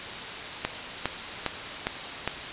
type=click train; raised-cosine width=0.3 ms; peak=-9 dBFS; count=5; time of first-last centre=0.65-2.276 s; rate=2.46 Hz; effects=white hiss -35 dBFS RMS until 2.52 s + resampled to 8000 Hz